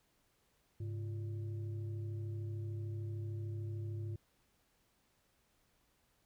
sine tone with frequency modulation, 103.83 Hz, G#2, in tune, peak -38 dBFS, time 0.8-4.16 s, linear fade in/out 5 ms, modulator 241 Hz, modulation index 0.48, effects pink hiss -75 dBFS RMS until 6.25 s

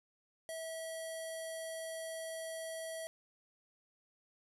square tone with low-pass filter, 649 Hz, E5, 27 cents flat, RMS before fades -43 dBFS, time 0.49-3.07 s, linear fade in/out 0 ms, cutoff 11000 Hz, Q 4.3, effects none

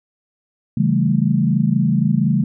sine chord, A dominant seventh, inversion first, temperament equal, 138.59 / 164.81 / 196 / 220 Hz, C#3 / E3 / G3 / A3, 0 / 0 / 0 / 0 cents, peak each -19 dBFS, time 0.77-2.44 s, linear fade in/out 5 ms, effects none

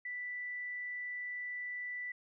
sine tone, 1975.5 Hz, B6, in tune, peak -38 dBFS, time 0.05-2.12 s, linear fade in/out 5 ms, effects none

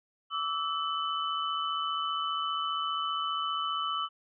sine tone cluster, 1154 / 1309 / 3009 Hz, D6 / E6 / F#7, -31 / -13 / +28 cents, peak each -33 / -33 / -35 dBFS, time 0.3-4.09 s, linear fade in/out 50 ms, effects none

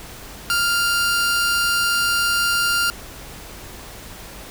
sawtooth tone pair together, 1396.9 / 4699 Hz, F6 / D8, 0 / 0 cents, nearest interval octave + major sixth, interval 2100 cents, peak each -14 / -23 dBFS, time 0.5-2.9 s, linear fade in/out 0 ms, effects added 50 Hz sine -44 dBFS peak until 4.5 s + pink hiss -38 dBFS RMS until 4.5 s

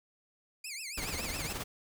15% pulse tone with vibrato, 2354 Hz, D7, 3 cents sharp, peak -32 dBFS, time 0.64-1.53 s, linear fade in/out 5 ms, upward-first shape triangle, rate 7.2 Hz, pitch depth 250 cents each way
pink noise with tremolo, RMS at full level -36 dBFS, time 0.97-1.64 s, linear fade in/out 10 ms, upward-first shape sine, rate 19 Hz, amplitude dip 55%
effects none

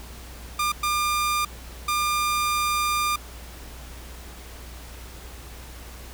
sawtooth tone bursts at uneven times, 1200 Hz, D6, 37 cents sharp, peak -18 dBFS, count 3, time 0.59-0.72 / 0.83-1.45 / 1.88-3.16 s, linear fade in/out 5 ms, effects added 60 Hz sine -40 dBFS peak until 6.13 s + pink hiss -44 dBFS RMS until 6.13 s

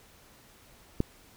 click, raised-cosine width 3 ms, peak -12 dBFS, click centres 1.004 s, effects pink hiss -57 dBFS RMS until 1.36 s

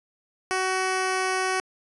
10% pulse tone, 375.1 Hz, F#4, 24 cents sharp, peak -15 dBFS, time 0.51-1.6 s, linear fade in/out 0 ms, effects resampled to 24000 Hz

